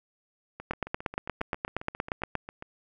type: two click trains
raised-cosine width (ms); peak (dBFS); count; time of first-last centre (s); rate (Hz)
0.5; -13 / -24; 15 / 16; 0.71-2.353 / 0.6-2.624; 8.52 / 7.41
effects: none